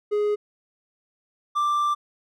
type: tone pair in turn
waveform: triangle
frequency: 416.7 / 1178.6 Hz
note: G#4 / D6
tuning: +6 / +6 cents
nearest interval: octave + tritone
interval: 1800 cents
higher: second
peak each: -18 dBFS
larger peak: neither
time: 0.11-0.36 / 1.55-1.95 s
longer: second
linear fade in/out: 20 ms
effects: none